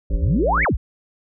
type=harmonic tone; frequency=56.7 Hz; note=A#1; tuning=47 cents flat; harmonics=1 / 3 / 5 / 7 / 9 / 10; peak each=-21 / -31 / -35 / -38 / -40 / -41 dBFS; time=0.1-0.65 s; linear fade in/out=5 ms
type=exponential two-way sweep; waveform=sine; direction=up then down; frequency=32.7 to 2349 to 32.7 Hz; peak=-16 dBFS; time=0.13-0.77 s; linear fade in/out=10 ms; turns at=0.64 s
type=click; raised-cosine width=1 ms; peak=-17 dBFS; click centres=0.578 s
effects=none